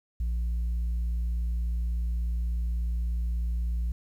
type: tone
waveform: sine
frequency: 58.27 Hz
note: A#1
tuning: in tune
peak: -23 dBFS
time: 0.2-3.92 s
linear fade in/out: 5 ms
effects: tanh soft clip ceiling -25 dBFS + 10-bit